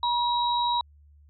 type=tone pair together; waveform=sine; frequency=960 / 3843 Hz; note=B5 / B7; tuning=-49 / -48 cents; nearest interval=2 octaves; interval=2401 cents; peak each=-23 / -29 dBFS; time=0.03-0.81 s; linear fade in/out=2 ms; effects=added 73 Hz sine -52 dBFS peak until 1.29 s